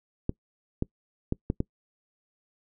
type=clicks; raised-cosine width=3 ms; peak=-13 dBFS; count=5; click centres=0.294 / 0.824 / 1.324 / 1.501 / 1.604 s; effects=noise-tail reverb RT60 0.1 s tail -24 dB re dry